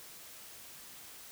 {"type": "silence", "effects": ["white hiss -51 dBFS RMS until 1.31 s"]}